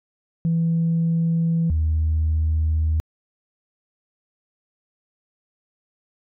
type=tone pair in turn; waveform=sine; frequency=165.6 / 78.74 Hz; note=E3 / D#2; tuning=+8 / +21 cents; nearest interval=octave + minor second; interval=1287 cents; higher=first; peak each=-16 dBFS; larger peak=neither; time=0.45-1.7 / 1.7-3 s; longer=second; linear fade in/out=0 ms; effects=tanh soft clip ceiling -14 dBFS